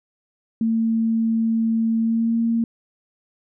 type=tone with pitch glide; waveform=sine; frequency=225.7 to 229.9 Hz; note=A3 to A#3; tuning=+44 to -24 cents; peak=-17 dBFS; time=0.61-2.64 s; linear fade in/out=2 ms; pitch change=+32 cents; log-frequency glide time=1.98-2.38 s; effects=none